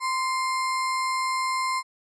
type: tone with sample-and-hold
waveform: sine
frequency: 1038 Hz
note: C6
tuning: 14 cents flat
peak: -23 dBFS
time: 0-1.83 s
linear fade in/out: 50 ms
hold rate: 3150 Hz
effects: resampled to 24000 Hz